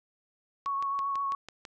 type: click train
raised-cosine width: 0.2 ms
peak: -25 dBFS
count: 7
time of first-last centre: 0.66-1.652 s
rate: 6.05 Hz
type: tone with vibrato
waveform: sine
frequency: 1108.7 Hz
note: C#6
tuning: in tune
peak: -28 dBFS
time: 0.66-1.35 s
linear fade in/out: 2 ms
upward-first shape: sine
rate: 7.7 Hz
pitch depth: 18 cents each way
effects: none